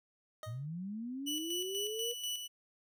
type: tone with exponential decay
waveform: 25% pulse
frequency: 622.3 Hz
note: D#5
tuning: in tune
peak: -37 dBFS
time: 0.43-0.66 s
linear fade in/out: 1 ms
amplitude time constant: 50 ms
type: linear sweep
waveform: sine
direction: up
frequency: 104.2 to 481.6 Hz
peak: -38 dBFS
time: 0.46-2.14 s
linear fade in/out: 20 ms
type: tone with tremolo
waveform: sawtooth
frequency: 2960 Hz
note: F#7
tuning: in tune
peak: -32 dBFS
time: 1.26-2.48 s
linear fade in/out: 20 ms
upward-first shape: square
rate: 4.1 Hz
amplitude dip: 50%
effects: none